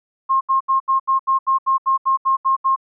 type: tone bursts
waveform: sine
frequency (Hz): 1069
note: C6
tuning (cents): +37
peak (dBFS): -13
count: 13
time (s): 0.29-2.762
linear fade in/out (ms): 20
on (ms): 120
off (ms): 76
effects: none